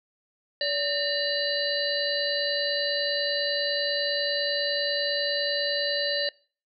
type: harmonic tone with a mistuned harmonic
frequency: 575 Hz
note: D5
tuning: 37 cents flat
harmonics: 1 / 3 / 5 / 7 / 8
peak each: -29 / -31 / -35 / -29 / -32 dBFS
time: 0.61-6.29 s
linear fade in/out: 2 ms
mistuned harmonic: 3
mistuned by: +90 cents
effects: noise-tail reverb RT60 0.4 s tail -23 dB re dry